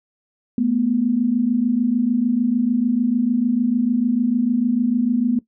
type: tone pair together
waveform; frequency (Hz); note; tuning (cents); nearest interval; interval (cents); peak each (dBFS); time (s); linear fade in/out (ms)
sine; 218.1 / 244.8; A3 / B3; -15 / -15; major second; 200; -21 / -17; 0.58-5.39; 2
effects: noise-tail reverb RT60 0.1 s tail -17 dB re dry